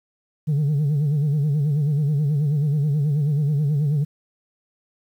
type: tone with vibrato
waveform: sine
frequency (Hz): 146.83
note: D3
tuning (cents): 0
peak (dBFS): -15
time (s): 0.47-4.05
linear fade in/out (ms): 20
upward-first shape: sine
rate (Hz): 9.3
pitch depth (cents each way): 100
effects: tanh soft clip ceiling -16 dBFS + 9-bit